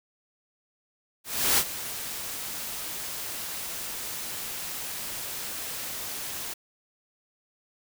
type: noise with ADSR envelope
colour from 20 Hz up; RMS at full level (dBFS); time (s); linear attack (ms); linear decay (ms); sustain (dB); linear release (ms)
white; -21; 1.24-6.54; 340; 56; -14; 10
effects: none